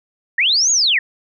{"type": "linear two-way sweep", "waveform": "sine", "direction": "up then down", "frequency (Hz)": [1737, 6860, 1737], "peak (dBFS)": -12, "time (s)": [0.38, 0.99], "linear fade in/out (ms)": 5, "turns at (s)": 0.71, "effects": []}